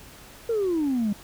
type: exponential sweep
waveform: sine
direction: down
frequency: 475.2 to 197.8 Hz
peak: -20 dBFS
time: 0.49-1.13 s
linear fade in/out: 5 ms
effects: tanh soft clip ceiling -19 dBFS + pink hiss -47 dBFS RMS until 1.23 s